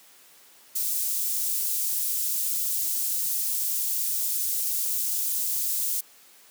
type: high-pass noise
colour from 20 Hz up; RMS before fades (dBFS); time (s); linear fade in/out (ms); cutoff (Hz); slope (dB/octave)
white; -27; 0.75-6.01; 10; 7400; 12
effects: white hiss -54 dBFS RMS until 6.5 s + high-pass 200 Hz 12 dB/octave